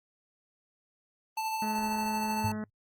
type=tone with tremolo; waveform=square; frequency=882 Hz; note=A5; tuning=4 cents sharp; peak=-30 dBFS; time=1.37-2.52 s; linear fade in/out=5 ms; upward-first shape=sine; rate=13 Hz; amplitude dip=30%
type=harmonic tone; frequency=214.1 Hz; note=A3; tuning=47 cents flat; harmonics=1 / 2 / 3 / 4 / 5 / 6 / 7 / 8 / 9; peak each=-33 / -45 / -46 / -51 / -53 / -51 / -50 / -54 / -54 dBFS; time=1.62-2.64 s; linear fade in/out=2 ms
type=tone with exponential decay; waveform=sine; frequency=103.83 Hz; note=G#2; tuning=in tune; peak=-26 dBFS; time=2.44-2.7 s; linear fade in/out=5 ms; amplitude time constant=55 ms
effects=Opus 32 kbps